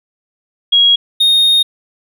sine / triangle tone pair in turn, 3300 / 3704 Hz, G#7 / A#7, -12 / -12 cents, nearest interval major second, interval 200 cents, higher second, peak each -6 dBFS, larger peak neither, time 0.72-0.96 / 1.2-1.63 s, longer second, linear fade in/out 10 ms, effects none

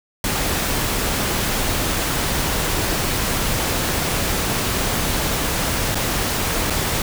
pink noise with dropouts, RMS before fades -21 dBFS, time 0.24-7.02 s, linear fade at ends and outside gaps 2 ms, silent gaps 5.947-5.954 / 6.7-6.704 s, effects none

